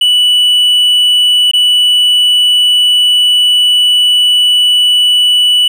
triangle tone with dropouts, 2960 Hz, F#7, in tune, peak -4 dBFS, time 0.01-5.68 s, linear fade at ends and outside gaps 5 ms, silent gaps 1.514-1.534 s, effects none

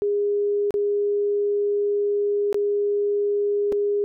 sine tone with dropouts, 409.2 Hz, G#4, 26 cents flat, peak -19 dBFS, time 0.02-4.04 s, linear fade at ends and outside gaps 0 ms, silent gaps 0.707-0.741 / 2.528-2.544 / 3.721-3.725 s, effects none

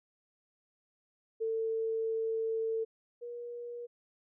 sine tone pair in turn, 447.8 / 478.4 Hz, A4 / A#4, +30 / +45 cents, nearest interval minor second, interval 115 cents, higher second, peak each -30 / -39 dBFS, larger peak first, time 1.4-2.85 / 3.21-3.87 s, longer first, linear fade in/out 20 ms, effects none

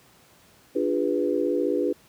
sine chord, D diminished seventh, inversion none, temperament equal with one note detuned, 293.7 / 349.2 / 407.9 / 493.9 Hz, D4 / F4 / Ab4 / Cb5, 0 / 0 / -31 / 0 cents, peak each -27 dBFS, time 0.75-1.93 s, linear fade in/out 10 ms, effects pink hiss -56 dBFS RMS until 2.08 s + high-pass 80 Hz 12 dB/octave

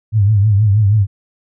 sine tone with vibrato, 103.83 Hz, G#2, in tune, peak -8 dBFS, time 0.12-1.07 s, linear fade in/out 50 ms, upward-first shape triangle, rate 6.3 Hz, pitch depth 130 cents each way, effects none

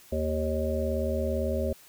harmonic tone, 77.78 Hz, D#2, in tune, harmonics 1 / 3 / 5 / 7 / 8, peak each -30 / -33 / -34 / -31 / -34 dBFS, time 0.12-1.73 s, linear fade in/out 5 ms, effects white hiss -54 dBFS RMS until 1.88 s

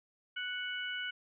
harmonic tone, 740 Hz, F#5, in tune, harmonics 2 / 3 / 4, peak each -38 / -44 / -40 dBFS, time 0.36-1.11 s, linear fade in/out 10 ms, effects none

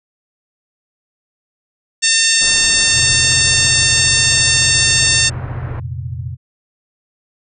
harmonic tone, 903 Hz, A5, 45 cents sharp, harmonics 2 / 3 / 4 / 5 / 6 / 7 / 8 / 9, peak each -19 / -19 / -19 / -19 / -19 / -19 / -19 / -19 dBFS, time 2.02-5.3 s, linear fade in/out 20 ms
pink low-pass noise, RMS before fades -30 dBFS, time 2.41-5.8 s, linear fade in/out 5 ms, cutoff 1800 Hz, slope 24 dB/octave
sine chord, F suspended fourth, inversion none, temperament just, 87.31 / 116.41 / 130.96 Hz, F2 / Bb2 / C3, 0 / -2 / +2 cents, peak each -26 dBFS, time 2.9-6.37 s, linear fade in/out 50 ms
effects none

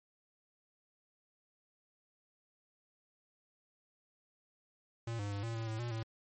square tone with pitch steps, 115.8 / 101.9 / 100.7 / 115.1 / 113.2 / 110.4 / 119.6 / 112.2 Hz, A#2 / G#2 / G2 / A#2 / A2 / A2 / A#2 / A2, -11 / -32 / +47 / -22 / +50 / +6 / +45 / +34 cents, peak -37 dBFS, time 5.07-6.03 s, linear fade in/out 5 ms, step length 120 ms, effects MP3 32 kbps

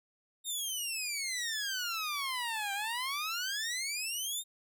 15% pulse exponential two-way sweep, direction down then up, 3729 to 784 to 3729 Hz, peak -27 dBFS, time 0.44-4.44 s, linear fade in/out 50 ms, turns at 2.73 s, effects none

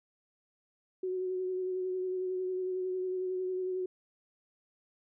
sine tone with vibrato, 370 Hz, F#4, in tune, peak -31 dBFS, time 1.03-3.86 s, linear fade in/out 5 ms, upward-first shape sine, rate 11 Hz, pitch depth 21 cents each way, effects none

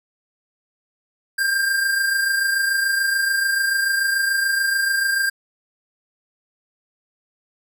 square tone pair together, 1591.1 / 1618 Hz, G6 / G#6, +25 / -46 cents, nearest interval unison, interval 29 cents, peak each -19 / -28 dBFS, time 1.38-5.3 s, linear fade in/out 10 ms, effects none

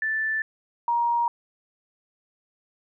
sine tone pair in turn, 1760 / 944 Hz, A6 / A#5, 0 / +22 cents, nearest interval major seventh, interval 1078 cents, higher first, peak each -23 / -20 dBFS, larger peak second, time 0.02-0.42 / 0.88-1.28 s, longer neither, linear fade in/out 2 ms, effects none

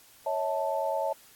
sine chord, A major, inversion first, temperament equal with one note detuned, 554.4 / 643.8 / 880 Hz, C#5 / E5 / A5, 0 / -41 / 0 cents, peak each -31 dBFS, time 0.26-1.13 s, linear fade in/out 5 ms, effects white hiss -56 dBFS RMS until 1.35 s + AAC 64 kbps

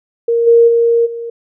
sine tone with level steps, 466.2 Hz, A#4, in tune, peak -10 / -4 / -8 / -21 dBFS, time 0.28-1.3 s, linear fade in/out 5 ms, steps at 0.46 / 0.67 / 1.05 s, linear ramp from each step 20 ms, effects none

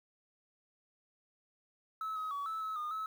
sine tone with pitch steps, 1299 / 1270 / 1133 / 1309 / 1292 / 1221 / 1295 Hz, E6 / D#6 / C#6 / E6 / E6 / D#6 / E6, -26 / +35 / +37 / -13 / -35 / -33 / -31 cents, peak -34 dBFS, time 2.01-3.06 s, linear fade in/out 2 ms, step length 150 ms, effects tanh soft clip ceiling -32 dBFS + 10-bit

